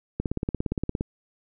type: click train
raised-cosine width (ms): 3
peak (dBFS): -13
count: 15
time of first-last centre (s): 0.2-1.009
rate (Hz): 17.3
effects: none